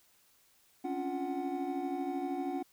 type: tone cluster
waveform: triangle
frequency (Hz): 270.6 / 283.4 / 350.8 / 745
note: C#4 / C#4 / F4 / F#5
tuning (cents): -42 / +38 / +8 / +12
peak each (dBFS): -39 / -35 / -37 / -37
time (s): 0.84-2.63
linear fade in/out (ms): 10
effects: white hiss -67 dBFS RMS until 2.72 s